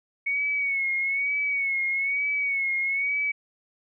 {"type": "tone with vibrato", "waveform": "sine", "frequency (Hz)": 2217, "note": "C#7", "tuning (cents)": 0, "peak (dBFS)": -23, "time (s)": [0.26, 3.32], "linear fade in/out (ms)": 10, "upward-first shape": "sine", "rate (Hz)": 1.1, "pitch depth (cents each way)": 57, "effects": []}